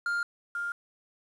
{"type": "tone pair in turn", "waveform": ["triangle", "sine"], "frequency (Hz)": [1403, 1403], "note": ["F6", "F6"], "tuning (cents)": [8, 8], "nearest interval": "unison", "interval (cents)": 0, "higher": "neither", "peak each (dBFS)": [-25, -30], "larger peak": "first", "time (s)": [[0.06, 0.23], [0.55, 0.72]], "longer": "neither", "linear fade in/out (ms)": 2, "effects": ["resampled to 24000 Hz", "9-bit"]}